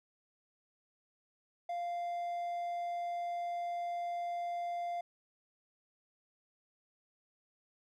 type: tone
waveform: triangle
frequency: 696 Hz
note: F5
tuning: 6 cents flat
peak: -33 dBFS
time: 1.69-5.01 s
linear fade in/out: 5 ms
effects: none